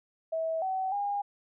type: tone with pitch steps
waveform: sine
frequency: 648 / 758 / 811 Hz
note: E5 / F#5 / G#5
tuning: -30 / +42 / -41 cents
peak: -28 dBFS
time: 0.32-1.22 s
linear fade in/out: 10 ms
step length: 300 ms
effects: none